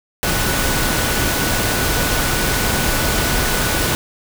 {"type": "tone in noise", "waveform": "sine", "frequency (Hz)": 1480, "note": "F#6", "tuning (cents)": 0, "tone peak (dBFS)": -27, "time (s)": [0.23, 3.95], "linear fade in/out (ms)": 0, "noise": "pink", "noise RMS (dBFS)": -18, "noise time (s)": [0.23, 3.95], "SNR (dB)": -12, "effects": []}